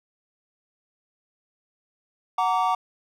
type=chord; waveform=triangle; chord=Gb augmented; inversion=none; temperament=just; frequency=740 / 925 / 1156.2 Hz; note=Gb5 / Bb5 / D6; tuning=0 / -14 / -27 cents; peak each=-22 / -23 / -23 dBFS; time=2.38-2.75 s; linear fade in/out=5 ms; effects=none